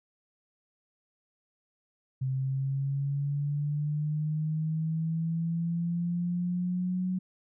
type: linear sweep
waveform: sine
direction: up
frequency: 130.81 to 185 Hz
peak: -27 dBFS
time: 2.21-7.19 s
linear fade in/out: 10 ms
effects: none